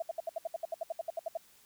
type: tone bursts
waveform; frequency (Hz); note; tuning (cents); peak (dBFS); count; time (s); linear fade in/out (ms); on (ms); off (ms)
sine; 662; E5; +7; -31; 16; 0-1.373; 5; 23; 67
effects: white hiss -62 dBFS RMS until 1.65 s